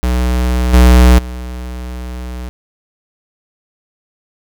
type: tone with level steps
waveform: square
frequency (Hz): 61.74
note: B1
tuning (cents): 0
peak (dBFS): -12 / -4 / -23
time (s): 0.03-2.49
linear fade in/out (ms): 0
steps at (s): 0.73 / 1.18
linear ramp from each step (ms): 10
effects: none